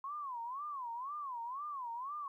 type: tone with vibrato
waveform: sine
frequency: 1054 Hz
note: C6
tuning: 12 cents sharp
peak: -39 dBFS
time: 0.04-2.28 s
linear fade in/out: 2 ms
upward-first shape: sine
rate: 2 Hz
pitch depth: 230 cents each way
effects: 13-bit